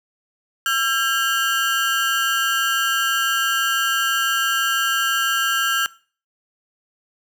30% pulse ring-modulated tone, 1480 Hz, F#6, in tune, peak -12 dBFS, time 0.66-5.86 s, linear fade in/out 0 ms, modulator 127 Hz, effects noise-tail reverb RT60 0.4 s tail -20 dB re dry

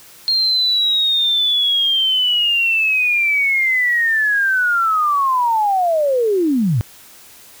sine linear sweep, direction down, 4227 to 97.9 Hz, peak -13 dBFS, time 0.28-6.81 s, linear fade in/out 0 ms, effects white hiss -43 dBFS RMS until 7.6 s

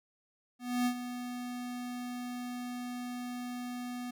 square tone with ADSR envelope, 246.1 Hz, B3, 6 cents flat, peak -27 dBFS, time 0.59-4.11 s, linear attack 270 ms, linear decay 77 ms, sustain -11 dB, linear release 8 ms, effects none

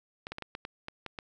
clicks, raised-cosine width 0.3 ms, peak -22 dBFS, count 9, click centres 0.269 / 0.32 / 0.384 / 0.423 / 0.551 / 0.651 / 0.884 / 1.063 / 1.188 s, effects none

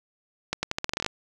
accelerating click train, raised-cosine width 0.2 ms, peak -9 dBFS, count 12, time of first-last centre 0.53-1.063 s, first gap 100 ms, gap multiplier 0.84, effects none

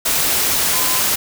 sine tone in noise, 1023 Hz, C6, 39 cents flat, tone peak -26 dBFS, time 0.73-1 s, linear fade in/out 10 ms, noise white, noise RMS -17 dBFS, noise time 0.05-1.16 s, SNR -12 dB, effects none

